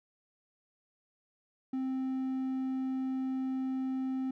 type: tone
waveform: triangle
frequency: 262.1 Hz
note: C4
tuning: 3 cents sharp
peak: -29 dBFS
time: 1.73-4.31 s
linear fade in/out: 5 ms
effects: none